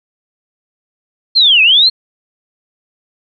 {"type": "linear two-way sweep", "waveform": "sine", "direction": "down then up", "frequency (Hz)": [4304, 2489, 4304], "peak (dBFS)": -5, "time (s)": [1.35, 1.9], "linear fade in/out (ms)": 20, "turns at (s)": 1.62, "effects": []}